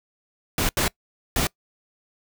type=noise bursts at uneven times; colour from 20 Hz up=pink; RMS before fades=-22 dBFS; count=3; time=0.58-0.69 / 0.77-0.88 / 1.36-1.47 s; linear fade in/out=2 ms; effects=noise-tail reverb RT60 0.1 s tail -24 dB re dry